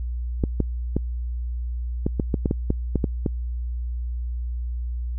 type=clicks; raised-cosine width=3 ms; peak=-8 dBFS; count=12; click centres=0.438 / 0.603 / 0.966 / 2.065 / 2.198 / 2.342 / 2.458 / 2.511 / 2.704 / 2.957 / 3.042 / 3.262 s; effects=added 60 Hz sine -25 dBFS peak until 5.18 s